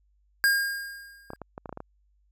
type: tone with exponential decay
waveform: square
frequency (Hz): 1616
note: G#6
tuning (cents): -48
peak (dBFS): -18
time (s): 0.44-1.36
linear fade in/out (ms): 0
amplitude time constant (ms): 200
type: clicks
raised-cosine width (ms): 1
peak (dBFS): -23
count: 9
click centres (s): 1.304 / 1.334 / 1.417 / 1.579 / 1.658 / 1.693 / 1.727 / 1.774 / 1.804
effects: added 50 Hz sine -63 dBFS peak until 2.31 s